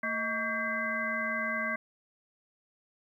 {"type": "harmonic tone with a mistuned harmonic", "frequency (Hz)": 226.4, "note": "A3", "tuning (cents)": 50, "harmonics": [1, 3, 5, 7, 9], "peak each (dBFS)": [-39, -38, -37, -34, -34], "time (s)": [0.03, 1.76], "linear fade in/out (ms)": 5, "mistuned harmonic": 3, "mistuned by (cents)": -130, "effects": ["11-bit"]}